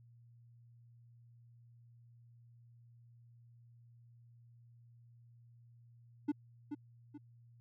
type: tone with echo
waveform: triangle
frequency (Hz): 293.7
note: D4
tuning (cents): 0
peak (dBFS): -28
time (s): 6.28-6.32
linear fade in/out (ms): 10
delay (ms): 430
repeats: 2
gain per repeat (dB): -8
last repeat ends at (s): 7.18
effects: added 118 Hz sine -59 dBFS peak until 7.6 s